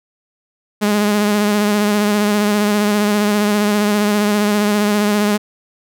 sawtooth tone with vibrato, 207.7 Hz, G#3, in tune, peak -9 dBFS, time 0.81-5.38 s, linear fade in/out 20 ms, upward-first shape sine, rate 15 Hz, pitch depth 29 cents each way, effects none

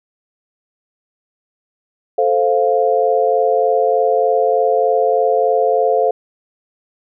sine chord, F major, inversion first, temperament equal, 440 / 523.3 / 698.5 Hz, A4 / C5 / F5, 0 / 0 / 0 cents, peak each -16 dBFS, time 2.18-6.11 s, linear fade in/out 5 ms, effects none

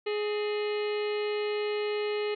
harmonic tone with a mistuned harmonic, 418.5 Hz, G#4, 13 cents sharp, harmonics 1 / 2 / 3 / 4 / 5 / 6 / 7 / 8 / 9 / 10, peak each -28 / -43 / -43 / -47 / -42 / -43 / -43 / -52 / -55 / -47 dBFS, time 0.06-2.35 s, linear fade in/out 10 ms, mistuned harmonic 4, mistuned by +130 cents, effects none

